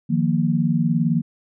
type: chord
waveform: sine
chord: Eb suspended second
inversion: none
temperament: just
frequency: 155.56 / 175.01 / 233.3 Hz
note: Eb3 / F3 / Bb3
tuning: 0 / +4 / +2 cents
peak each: -21 dBFS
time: 0.09-1.22 s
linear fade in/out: 20 ms
effects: none